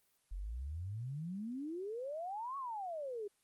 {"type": "exponential two-way sweep", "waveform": "sine", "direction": "up then down", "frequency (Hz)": [42.35, 1130, 396.4], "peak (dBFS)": -39, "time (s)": [0.31, 3.28], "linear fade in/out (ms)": 10, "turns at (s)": 2.57, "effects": ["white hiss -75 dBFS RMS until 3.43 s", "Opus 24 kbps"]}